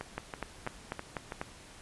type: two click trains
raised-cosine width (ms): 0.5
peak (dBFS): -22 / -19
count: 5 / 6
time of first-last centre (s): 0.01-1.321 / 0.18-1.415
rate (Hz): 3.05 / 4.05
effects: pink hiss -52 dBFS RMS until 1.81 s + resampled to 24000 Hz